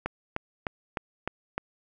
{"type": "click train", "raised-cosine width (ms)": 0.5, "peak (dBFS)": -14, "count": 6, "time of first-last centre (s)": [0.06, 1.58], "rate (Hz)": 3.29, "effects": []}